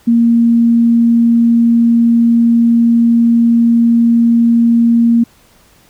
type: tone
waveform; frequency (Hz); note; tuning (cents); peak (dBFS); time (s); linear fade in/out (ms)
sine; 233.1; A#3; 0; -6; 0.07-5.24; 10
effects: pink hiss -48 dBFS RMS until 5.89 s